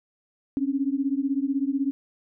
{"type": "beating tone pair", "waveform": "sine", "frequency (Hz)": [268, 284], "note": ["C4", "C#4"], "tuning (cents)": [42, 42], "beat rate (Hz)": 16, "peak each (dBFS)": [-25, -26], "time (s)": [0.57, 1.91], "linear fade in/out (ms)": 0, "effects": []}